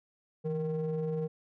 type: ring-modulated tone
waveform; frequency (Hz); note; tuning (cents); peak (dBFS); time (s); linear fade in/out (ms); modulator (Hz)
triangle; 152.3; D#3; -37; -25; 0.44-1.28; 20; 315
effects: none